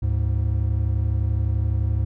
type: tone pair together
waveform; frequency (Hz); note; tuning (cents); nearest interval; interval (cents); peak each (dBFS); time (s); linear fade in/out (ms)
triangle; 73.42 / 105.15; D2 / G#2; 0 / +22; tritone; 622; -20; 0.02-2.05; 10
effects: none